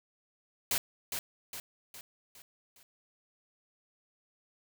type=noise with echo; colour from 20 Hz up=white; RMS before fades=-30 dBFS; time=0.71-0.78 s; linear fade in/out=2 ms; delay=410 ms; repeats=5; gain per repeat=-6 dB; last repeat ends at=2.83 s; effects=none